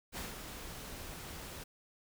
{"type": "noise with ADSR envelope", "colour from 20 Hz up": "pink", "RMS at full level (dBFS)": -40, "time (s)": [0.12, 1.64], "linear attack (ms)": 52, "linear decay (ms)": 160, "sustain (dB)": -6, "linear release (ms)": 9, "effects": []}